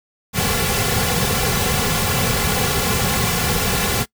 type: noise with comb filter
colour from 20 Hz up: pink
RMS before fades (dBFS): -19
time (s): 0.33-4.06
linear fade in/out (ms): 50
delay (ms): 3.2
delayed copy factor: -0.9
effects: noise-tail reverb RT60 0.1 s tail -24 dB re dry